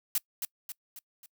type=noise with echo; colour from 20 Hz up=blue; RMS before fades=-27 dBFS; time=0.15-0.18 s; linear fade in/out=2 ms; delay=270 ms; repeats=4; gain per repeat=-6 dB; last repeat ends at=1.26 s; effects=noise-tail reverb RT60 0.1 s tail -25 dB re dry